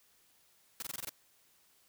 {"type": "noise bursts", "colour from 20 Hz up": "white", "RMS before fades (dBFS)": -40, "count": 7, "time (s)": [0.8, 1.094], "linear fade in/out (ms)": 2, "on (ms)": 24, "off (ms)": 21, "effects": ["white hiss -68 dBFS RMS until 1.88 s"]}